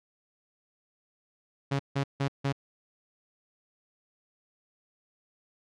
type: tone bursts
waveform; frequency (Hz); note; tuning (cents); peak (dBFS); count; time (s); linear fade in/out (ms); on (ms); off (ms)
sawtooth; 138.59; C#3; 0; -22; 4; 1.71-2.526; 10; 84; 160
effects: low-pass 5000 Hz 12 dB/octave